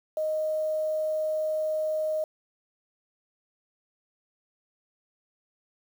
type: tone with quantisation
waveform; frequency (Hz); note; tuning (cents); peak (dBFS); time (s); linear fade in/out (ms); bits
sine; 622; D#5; -1; -25; 0.17-2.24; 2; 8
effects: none